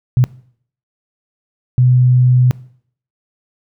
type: tone bursts at uneven times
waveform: sine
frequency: 125.7 Hz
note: B2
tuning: 31 cents sharp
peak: -7 dBFS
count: 2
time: 0.17-0.24 / 1.78-2.51 s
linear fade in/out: 0 ms
effects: noise-tail reverb RT60 0.6 s tail -21 dB re dry